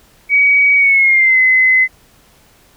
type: tone with pitch glide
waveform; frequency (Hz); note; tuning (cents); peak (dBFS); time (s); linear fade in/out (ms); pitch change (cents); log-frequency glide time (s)
sine; 2263 to 2040; C#7 to C7; +35 to -44; -7; 0.29-1.88; 50; -179; 0.76-1.39
effects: pink hiss -49 dBFS RMS until 2.76 s